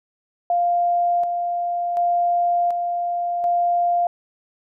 sine tone with tremolo, 698.5 Hz, F5, in tune, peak -16 dBFS, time 0.5-4.07 s, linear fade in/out 2 ms, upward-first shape square, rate 0.68 Hz, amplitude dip 40%, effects none

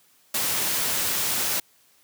white noise, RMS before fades -25 dBFS, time 0.34-1.6 s, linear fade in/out 5 ms, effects white hiss -60 dBFS RMS until 2.03 s + high-pass 80 Hz 12 dB/octave

